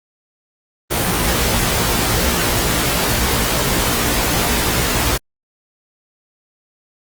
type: noise with comb filter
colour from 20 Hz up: pink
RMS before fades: -17 dBFS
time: 0.9-5.18 s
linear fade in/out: 20 ms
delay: 17 ms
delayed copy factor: +0.8
effects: Opus 24 kbps